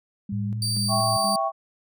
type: tone with tremolo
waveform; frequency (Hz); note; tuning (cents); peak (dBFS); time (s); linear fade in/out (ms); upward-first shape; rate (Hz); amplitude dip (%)
sine; 201.2; G3; +45; -28; 0.29-1.36; 5; square; 2.1; 65
type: tone with pitch glide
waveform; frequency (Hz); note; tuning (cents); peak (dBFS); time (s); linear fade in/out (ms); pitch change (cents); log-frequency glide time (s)
sine; 108.5 to 112.07; A2 to A2; -24 to +32; -26; 0.32-1.17; 5; +56; 0.47-0.58
type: tone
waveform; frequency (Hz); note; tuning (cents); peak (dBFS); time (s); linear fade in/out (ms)
30% pulse; 4643; D8; -21; -22; 0.62-1.36; 2
type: chord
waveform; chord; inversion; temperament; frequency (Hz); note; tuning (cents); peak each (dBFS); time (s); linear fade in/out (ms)
sine; C# diminished; first; equal; 659.3 / 784 / 1108.7; E5 / G5 / C#6; 0 / 0 / 0; -26; 0.88-1.52; 50
effects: none